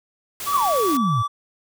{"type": "noise", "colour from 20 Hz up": "white", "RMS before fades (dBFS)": -31, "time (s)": [0.4, 0.97], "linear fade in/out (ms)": 2}
{"type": "tone with pitch glide", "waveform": "triangle", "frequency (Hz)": [1144, 1157.3], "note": ["D6", "D6"], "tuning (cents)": [-46, -26], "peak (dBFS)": -19, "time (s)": [0.46, 1.28], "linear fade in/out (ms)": 20, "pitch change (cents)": 20, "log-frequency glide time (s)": [0.8, 1.12]}
{"type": "exponential sweep", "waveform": "sine", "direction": "down", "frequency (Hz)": [1300, 102.8], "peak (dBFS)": -19, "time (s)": [0.52, 1.23], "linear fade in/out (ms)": 20}
{"effects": []}